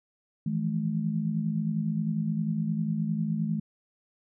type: tone cluster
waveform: sine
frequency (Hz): 161.2 / 171 / 213.9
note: E3 / F3 / A3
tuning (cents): -38 / -36 / -49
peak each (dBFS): -29 / -35 / -29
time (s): 0.46-3.6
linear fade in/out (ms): 5
effects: none